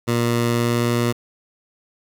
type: tone with pitch glide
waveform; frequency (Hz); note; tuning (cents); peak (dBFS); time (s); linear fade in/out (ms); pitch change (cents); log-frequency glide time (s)
15% pulse; 118.5 to 119.26; A#2 to A#2; +29 to +40; -11; 0.07-1.13; 20; +11; 0.53-0.9
effects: 7-bit

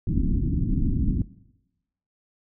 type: low-pass noise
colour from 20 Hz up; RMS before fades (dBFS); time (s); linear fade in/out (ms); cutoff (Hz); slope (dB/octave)
pink; -23; 0.07-1.22; 2; 300; 48
effects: noise-tail reverb RT60 0.9 s tail -19 dB re dry

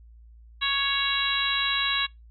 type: harmonic tone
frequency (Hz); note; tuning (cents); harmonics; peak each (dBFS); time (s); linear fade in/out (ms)
555; C#5; +2; 2 / 3 / 4 / 5 / 6 / 7; -31 / -30 / -32 / -30 / -31 / -27; 0.61-2.07; 20
effects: noise-tail reverb RT60 0.2 s tail -25 dB re dry + added 57 Hz sine -47 dBFS peak until 2.3 s

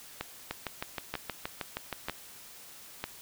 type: two click trains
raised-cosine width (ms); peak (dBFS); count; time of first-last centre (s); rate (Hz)
0.3; -17 / -17; 4 / 11; 0.21-3.04 / 0.51-2.085; 1.06 / 6.35
effects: white hiss -50 dBFS RMS until 3.21 s

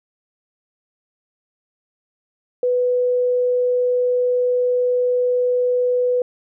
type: tone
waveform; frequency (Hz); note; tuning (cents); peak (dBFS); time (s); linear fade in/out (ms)
sine; 495.5; B4; +6; -15; 2.63-6.22; 2
effects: none

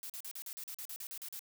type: noise bursts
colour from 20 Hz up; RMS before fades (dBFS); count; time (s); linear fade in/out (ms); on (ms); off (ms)
blue; -44; 13; 0.03-1.393; 0; 67; 41
effects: none

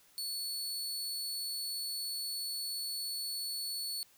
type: tone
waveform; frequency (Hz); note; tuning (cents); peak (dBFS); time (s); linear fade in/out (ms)
sawtooth; 4423; C#8; -5; -33; 0.18-4.03; 0
effects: white hiss -64 dBFS RMS until 4.17 s

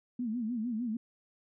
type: tone with vibrato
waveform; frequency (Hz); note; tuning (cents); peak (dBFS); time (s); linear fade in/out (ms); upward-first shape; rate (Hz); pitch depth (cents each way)
sine; 231.4; A#3; -13; -31; 0.19-0.97; 5; sine; 6.6; 140
effects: none

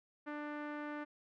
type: tone with low-pass filter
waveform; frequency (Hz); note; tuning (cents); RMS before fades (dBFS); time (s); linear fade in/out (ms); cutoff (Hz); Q
sawtooth; 296.3; D4; +15; -43; 0.26-1.05; 20; 1700; 2
effects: none

